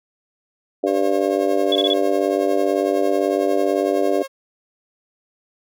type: harmonic tone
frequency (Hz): 98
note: G2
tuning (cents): 0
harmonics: 3 / 4 / 5 / 6 / 7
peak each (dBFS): -23 / -21 / -24 / -22 / -25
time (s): 0.83-4.23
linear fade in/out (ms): 10
type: tone with tremolo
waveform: sawtooth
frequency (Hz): 540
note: C#5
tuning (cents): -45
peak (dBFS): -24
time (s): 0.86-4.28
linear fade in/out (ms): 20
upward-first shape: triangle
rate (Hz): 11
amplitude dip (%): 75
type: tone bursts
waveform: sine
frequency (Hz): 3400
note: G#7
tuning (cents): +40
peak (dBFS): -17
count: 4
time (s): 1.72-1.935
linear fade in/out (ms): 2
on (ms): 35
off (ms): 25
effects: none